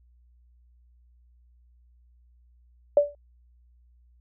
sine tone with exponential decay, 580 Hz, D5, 22 cents flat, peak -11 dBFS, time 2.97-3.15 s, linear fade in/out 2 ms, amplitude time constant 39 ms, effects added 60 Hz sine -56 dBFS peak until 4.2 s

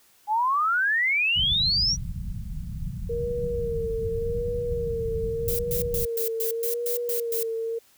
sine exponential sweep, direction up, 819 to 5890 Hz, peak -20 dBFS, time 0.27-1.97 s, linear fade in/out 50 ms
pink low-pass noise, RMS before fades -32 dBFS, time 1.35-6.06 s, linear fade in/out 20 ms, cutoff 190 Hz, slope 48 dB/octave
sine tone with vibrato, 466.2 Hz, A#4, in tune, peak -26 dBFS, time 3.09-7.79 s, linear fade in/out 10 ms, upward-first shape sine, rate 0.84 Hz, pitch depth 53 cents each way
violet noise bursts, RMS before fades -29 dBFS, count 9, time 5.48-7.43 s, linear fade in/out 2 ms, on 110 ms, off 120 ms
effects white hiss -59 dBFS RMS until 7.97 s

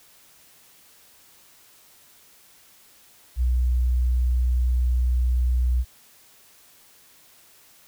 sine tone, 61.74 Hz, B1, in tune, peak -18 dBFS, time 3.36-5.85 s, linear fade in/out 50 ms, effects white hiss -54 dBFS RMS until 7.87 s

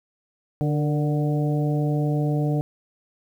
harmonic tone with a mistuned harmonic, 148 Hz, D3, 14 cents sharp, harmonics 1 / 2 / 3 / 4 / 5, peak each -21 / -27 / -31 / -33 / -35 dBFS, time 0.61-2.61 s, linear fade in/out 0 ms, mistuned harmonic 3, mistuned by +48 cents, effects 9-bit

